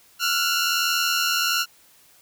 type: tone pair together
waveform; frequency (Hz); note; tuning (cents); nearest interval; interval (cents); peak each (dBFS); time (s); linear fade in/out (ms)
15% pulse; 1364.8 / 1446; F6 / F#6; -40 / -40; minor second; 100; -16 / -17; 0.19-1.66; 50
effects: white hiss -55 dBFS RMS until 2.21 s